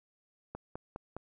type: click train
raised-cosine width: 1 ms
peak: -26 dBFS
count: 4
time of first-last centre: 0.55-1.166 s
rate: 4.87 Hz
effects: none